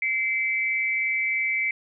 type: tone pair together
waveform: sine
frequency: 2079 / 2302 Hz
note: C7 / D7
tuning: -12 / -35 cents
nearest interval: major second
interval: 177 cents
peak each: -25 dBFS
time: 0.02-1.71 s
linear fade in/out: 2 ms
effects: none